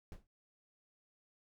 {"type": "noise with exponential decay", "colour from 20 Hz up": "brown", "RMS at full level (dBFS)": -42, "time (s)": [0.12, 0.27], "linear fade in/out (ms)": 1, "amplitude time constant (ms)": 31, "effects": []}